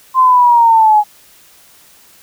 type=linear sweep; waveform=sine; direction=down; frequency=1046.5 to 830.6 Hz; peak=-5 dBFS; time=0.14-1.04 s; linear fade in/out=50 ms; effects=white hiss -45 dBFS RMS until 2.22 s